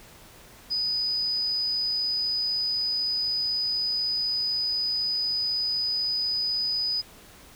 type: tone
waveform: sine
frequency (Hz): 4978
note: D#8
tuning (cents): 0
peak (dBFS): -24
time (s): 0.7-7.02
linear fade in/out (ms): 20
effects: pink hiss -50 dBFS RMS until 7.55 s